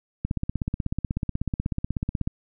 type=click train; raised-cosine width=5 ms; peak=-13 dBFS; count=34; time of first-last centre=0.25-2.275 s; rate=16.3 Hz; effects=none